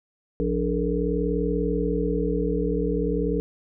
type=harmonic tone with a mistuned harmonic; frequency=58.2 Hz; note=A#1; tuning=2 cents flat; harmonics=1 / 3 / 5 / 7 / 8; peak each=-28 / -28 / -28 / -28 / -28 dBFS; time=0.4-3.4 s; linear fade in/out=0 ms; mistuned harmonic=7; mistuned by=+74 cents; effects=none